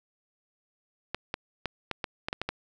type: clicks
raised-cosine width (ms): 0.3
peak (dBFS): -14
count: 9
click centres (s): 1.146 / 1.341 / 1.657 / 1.913 / 2.042 / 2.285 / 2.329 / 2.416 / 2.49
effects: none